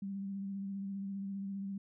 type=tone with vibrato; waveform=sine; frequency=196.6 Hz; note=G3; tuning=5 cents sharp; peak=-37 dBFS; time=0.02-1.78 s; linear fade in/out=5 ms; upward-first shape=sine; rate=15 Hz; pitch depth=24 cents each way; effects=none